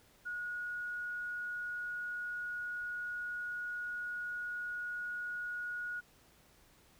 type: tone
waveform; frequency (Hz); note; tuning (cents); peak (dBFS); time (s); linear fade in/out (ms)
sine; 1450; F#6; -35; -37; 0.25-6.01; 20
effects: pink hiss -65 dBFS RMS until 6.99 s